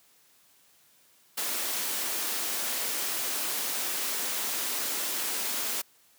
white high-pass noise, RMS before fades -31 dBFS, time 1.37-5.82 s, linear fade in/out 10 ms, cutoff 210 Hz, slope 24 dB/octave, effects white hiss -62 dBFS RMS until 6.18 s + high-pass 100 Hz 12 dB/octave

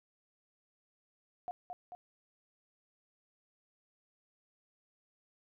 sine tone with echo, 718 Hz, F5, 48 cents sharp, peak -36 dBFS, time 1.48-1.51 s, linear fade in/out 0 ms, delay 220 ms, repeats 2, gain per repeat -4 dB, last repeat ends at 1.95 s, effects none

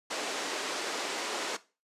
pink band-pass noise, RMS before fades -35 dBFS, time 0.1-1.57 s, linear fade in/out 10 ms, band 320 to 7800 Hz, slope 24 dB/octave, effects noise-tail reverb RT60 0.3 s tail -17 dB re dry + resampled to 32000 Hz

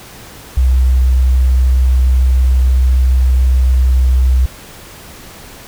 sine tone, 63.8 Hz, C2, 43 cents flat, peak -7 dBFS, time 0.57-4.46 s, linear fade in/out 5 ms, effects pink hiss -35 dBFS RMS until 5.67 s

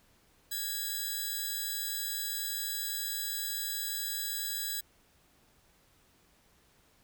5% pulse tone pair together, 1661.2 / 3951 Hz, G#6 / B7, 0 / 0 cents, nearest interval octave + minor third, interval 1500 cents, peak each -27 dBFS, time 0.51-4.81 s, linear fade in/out 10 ms, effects pink hiss -66 dBFS RMS until 7.03 s

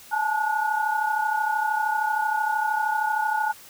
sine tone cluster, 849 / 882 / 1453 Hz, G#5 / A5 / F#6, +38 / +4 / -32 cents, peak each -25 / -26 / -27 dBFS, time 0.11-3.53 s, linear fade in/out 20 ms, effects white hiss -47 dBFS RMS until 3.69 s

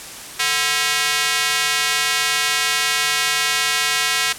square tone with high-pass filter, 147.3 Hz, D3, 6 cents sharp, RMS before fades -19 dBFS, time 0.39-4.33 s, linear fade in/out 10 ms, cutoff 2000 Hz, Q 0.92, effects white hiss -34 dBFS RMS until 4.38 s + low-pass 11000 Hz 12 dB/octave

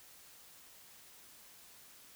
silence, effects white hiss -58 dBFS RMS until 2.15 s

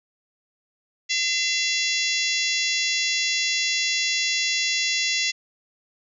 harmonic tone, 680 Hz, F5, 46 cents flat, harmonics 3 / 4 / 5 / 6 / 7 / 8 / 9 / 10, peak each -27 / -28 / -29 / -30 / -30 / -31 / -32 / -32 dBFS, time 1.09-5.32 s, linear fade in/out 20 ms, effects none

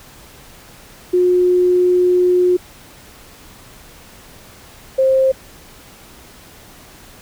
sine tone pair in turn, 360 / 528.7 Hz, F#4 / C5, -47 / +18 cents, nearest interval perfect fifth, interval 665 cents, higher second, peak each -10 dBFS, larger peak neither, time 1.13-2.57 / 4.98-5.32 s, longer first, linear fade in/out 10 ms, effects pink hiss -42 dBFS RMS until 7.21 s

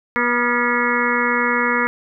harmonic tone with a mistuned harmonic, 242.1 Hz, B3, 34 cents flat, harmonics 1 / 2 / 4 / 5 / 6 / 7 / 8 / 9, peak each -24 / -24 / -24 / -24 / -24 / -24 / -24 / -24 dBFS, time 0.16-1.87 s, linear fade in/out 0 ms, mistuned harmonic 6, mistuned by -57 cents, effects none

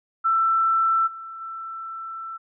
sine tone with level steps, 1334 Hz, E6, 20 cents sharp, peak -17 / -34 / -31 dBFS, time 0.24-2.38 s, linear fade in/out 20 ms, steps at 1.06 / 1.4 s, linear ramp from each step 20 ms, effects none

